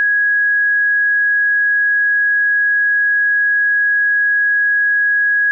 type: tone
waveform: sine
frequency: 1661.2 Hz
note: G#6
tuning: in tune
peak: -11 dBFS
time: 0-5.51 s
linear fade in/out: 0 ms
effects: none